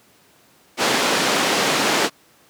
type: band-pass noise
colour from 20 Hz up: pink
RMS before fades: -19 dBFS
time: 0.77-2.1 s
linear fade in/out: 50 ms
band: 260 to 6300 Hz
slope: 12 dB/octave
effects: pink hiss -54 dBFS RMS until 2.49 s + high-pass 150 Hz 12 dB/octave